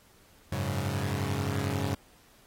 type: chord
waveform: sawtooth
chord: F# suspended second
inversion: none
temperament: equal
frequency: 92.5 / 103.83 / 138.59 Hz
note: F#2 / G#2 / C#3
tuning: 0 / 0 / 0 cents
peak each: -29 dBFS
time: 0.52-1.95 s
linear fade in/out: 5 ms
effects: pink hiss -60 dBFS RMS until 2.46 s + AAC 48 kbps